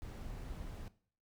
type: noise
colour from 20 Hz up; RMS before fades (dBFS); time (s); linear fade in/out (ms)
brown; -45; 0.02-0.88; 0
effects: noise-tail reverb RT60 0.5 s tail -18 dB re dry